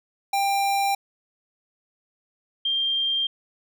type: tone pair in turn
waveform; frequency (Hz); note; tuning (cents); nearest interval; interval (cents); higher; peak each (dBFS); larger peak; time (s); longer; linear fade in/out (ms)
square / sine; 793 / 3185; G5 / G7; +20 / +27; 2 octaves; 2407; second; -21; neither; 0.33-0.95 / 2.65-3.27; neither; 5
effects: none

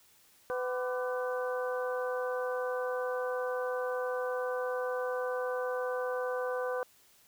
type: harmonic tone with a mistuned harmonic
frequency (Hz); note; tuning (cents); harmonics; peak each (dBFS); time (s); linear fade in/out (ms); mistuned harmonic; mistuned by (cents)
251.4; B3; +31; 2 / 3 / 4 / 5 / 6; -32 / -42 / -42 / -42 / -41; 0.5-6.83; 0; 5; -110
effects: white hiss -63 dBFS RMS until 7.27 s

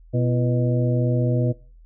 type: harmonic tone with a mistuned harmonic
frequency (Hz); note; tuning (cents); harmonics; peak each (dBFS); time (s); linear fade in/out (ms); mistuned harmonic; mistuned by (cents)
123.47; B2; 0; 1 / 2 / 3 / 4 / 5; -19 / -27 / -29 / -28 / -30; 0.13-1.53; 20; 3; -140
effects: noise-tail reverb RT60 0.4 s tail -21 dB re dry + added 41 Hz sine -45 dBFS peak until 1.85 s

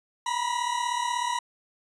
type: tone pair together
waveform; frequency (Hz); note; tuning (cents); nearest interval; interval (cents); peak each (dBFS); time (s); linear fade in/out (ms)
40% pulse; 951.4 / 987.8; A#5 / B5; +35 / 0; minor second; 65; -28; 0.26-1.39; 5
effects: resampled to 22050 Hz

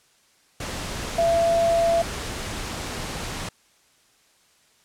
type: tone in noise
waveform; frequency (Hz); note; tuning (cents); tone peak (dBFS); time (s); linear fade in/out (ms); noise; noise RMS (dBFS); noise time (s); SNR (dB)
sine; 673; E5; +36; -17; 1.18-2.02; 5; pink; -31; 0.6-3.49; +11
effects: white hiss -60 dBFS RMS until 4.84 s + low-pass 9000 Hz 12 dB/octave

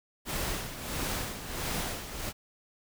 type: noise with tremolo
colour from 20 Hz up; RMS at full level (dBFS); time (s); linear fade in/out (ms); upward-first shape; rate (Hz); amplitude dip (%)
pink; -32; 0.25-2.33; 50; sine; 1.5; 65
effects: none

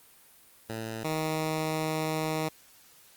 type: tone pair in turn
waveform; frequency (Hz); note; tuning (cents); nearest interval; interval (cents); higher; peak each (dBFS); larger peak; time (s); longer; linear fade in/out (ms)
10% pulse; 111.8 / 157.15; A2 / D#3; +28 / +18; tritone; 590; second; -25 / -20; second; 0.69-1.04 / 1.04-2.49; second; 10
effects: white hiss -57 dBFS RMS until 3.16 s + Opus 32 kbps

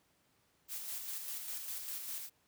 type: noise with tremolo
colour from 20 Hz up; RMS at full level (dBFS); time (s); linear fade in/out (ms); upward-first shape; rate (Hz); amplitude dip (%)
blue; -41; 0.68-2.3; 50; square; 5; 35
effects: pink hiss -73 dBFS RMS until 2.47 s + high-pass 80 Hz 12 dB/octave

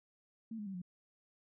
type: tone with pitch steps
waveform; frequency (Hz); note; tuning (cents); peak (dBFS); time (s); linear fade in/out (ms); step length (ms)
sine; 224.7 / 208.4 / 193.37 / 179.38; A3 / G#3 / G3 / F3; +37 / +6 / -23 / +47; -40; 0.51-0.818; 5; 77
effects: none

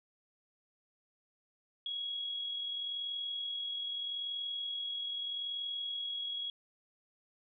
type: tone with amplitude modulation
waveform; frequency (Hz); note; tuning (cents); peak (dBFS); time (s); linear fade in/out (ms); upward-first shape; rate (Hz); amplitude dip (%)
sine; 3322; G#7; 0; -34; 1.86-6.5; 2; sine; 40.8; 35
effects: none

